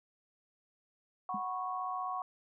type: chord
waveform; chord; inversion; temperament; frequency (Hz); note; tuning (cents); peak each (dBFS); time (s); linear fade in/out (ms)
sine; F# suspended fourth; none; equal with one note detuned; 740 / 987.8 / 1103; F#5 / B5 / C#6; 0 / 0 / -9; -38 / -43 / -37; 1.29-2.22; 2
type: tone with exponential decay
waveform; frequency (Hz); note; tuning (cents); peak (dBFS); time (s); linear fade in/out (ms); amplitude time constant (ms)
sine; 206.4; G#3; -10; -35; 1.34-1.43; 5; 19
effects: none